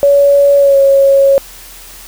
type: tone with pitch glide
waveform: sine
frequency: 565 to 549.9 Hz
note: C#5 to C#5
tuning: +33 to -14 cents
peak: -4 dBFS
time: 0.03-1.38 s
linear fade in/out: 0 ms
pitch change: -47 cents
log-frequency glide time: 0.57-0.78 s
effects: added 41 Hz sine -39 dBFS peak until 2.07 s + white hiss -34 dBFS RMS until 2.07 s